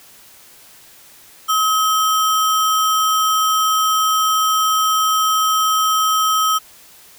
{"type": "tone with sample-and-hold", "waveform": "sine", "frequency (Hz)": 1277, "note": "D#6", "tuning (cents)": 45, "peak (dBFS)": -13, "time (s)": [1.48, 6.59], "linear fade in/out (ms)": 20, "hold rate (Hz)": 4410, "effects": ["white hiss -45 dBFS RMS until 7.18 s"]}